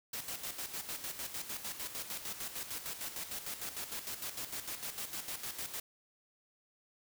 white noise with tremolo, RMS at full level -40 dBFS, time 0.13-5.8 s, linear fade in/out 5 ms, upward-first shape square, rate 6.6 Hz, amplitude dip 60%, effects none

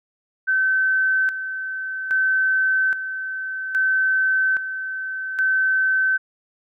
sine tone with tremolo, 1535 Hz, G6, 37 cents flat, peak -16 dBFS, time 0.47-6.18 s, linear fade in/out 20 ms, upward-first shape square, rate 0.61 Hz, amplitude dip 65%, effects none

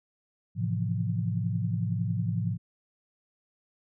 sine chord, F major seventh, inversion first, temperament just, 109.13 / 130.96 / 163.7 / 174.61 Hz, A2 / C3 / E3 / F3, -14 / +2 / -12 / 0 cents, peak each -29 / -34 / -34 / -32 dBFS, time 0.55-2.58 s, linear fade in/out 50 ms, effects none

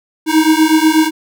square beating tone pair, 311.1 / 319.3 Hz, D#4 / D#4, 0 / +45 cents, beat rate 8.2 Hz, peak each -12 dBFS, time 0.26-1.11 s, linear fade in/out 50 ms, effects none

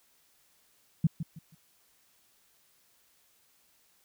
sine tone with echo, 161.4 Hz, E3, 36 cents flat, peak -19 dBFS, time 1.04-1.07 s, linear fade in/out 5 ms, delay 160 ms, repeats 3, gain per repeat -11 dB, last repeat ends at 1.55 s, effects white hiss -67 dBFS RMS until 4.04 s

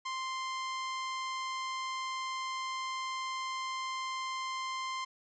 sawtooth tone, 1046.5 Hz, C6, in tune, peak -31 dBFS, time 0.05-5.05 s, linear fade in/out 10 ms, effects resampled to 16000 Hz + 12-bit

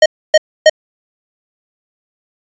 square tone bursts, 622.3 Hz, D#5, in tune, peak -3 dBFS, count 3, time 0.02-0.697 s, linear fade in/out 5 ms, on 39 ms, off 280 ms, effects resampled to 16000 Hz

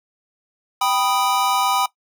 square chord, G augmented, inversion none, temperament equal, 784 / 987.8 / 1244.5 Hz, G5 / B5 / D#6, 0 / 0 / 0 cents, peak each -22 / -22 / -23 dBFS, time 0.81-1.86 s, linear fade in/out 5 ms, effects noise-tail reverb RT60 0.1 s tail -18 dB re dry

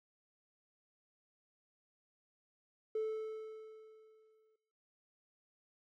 triangle tone with exponential decay, 437.3 Hz, A4, 11 cents flat, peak -29 dBFS, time 2.95-4.56 s, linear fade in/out 5 ms, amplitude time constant 350 ms, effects noise-tail reverb RT60 0.8 s tail -18 dB re dry + tanh soft clip ceiling -30 dBFS

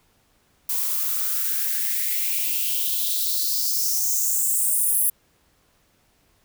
violet noise with high-pass filter sweep, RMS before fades -23 dBFS, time 0.69-5.1 s, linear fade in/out 5 ms, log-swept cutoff 930 to 11000 Hz, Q 4.5, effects pink hiss -63 dBFS RMS until 6.44 s

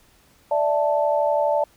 sine chord, D suspended second, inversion none, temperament equal, 587.3 / 659.3 / 880 Hz, D5 / E5 / A5, 0 / 0 / 0 cents, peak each -20 / -24 / -23 dBFS, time 0.51-1.64 s, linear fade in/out 5 ms, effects pink hiss -57 dBFS RMS until 1.76 s

